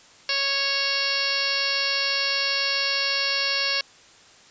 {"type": "harmonic tone", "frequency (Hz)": 553, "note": "C#5", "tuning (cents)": -4, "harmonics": [1, 2, 3, 4, 5, 6, 7, 8, 9, 10], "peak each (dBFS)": [-35, -35, -31, -31, -29, -34, -34, -27, -32, -30], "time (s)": [0.29, 3.81], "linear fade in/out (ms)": 2, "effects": ["white hiss -51 dBFS RMS until 4.5 s", "resampled to 16000 Hz"]}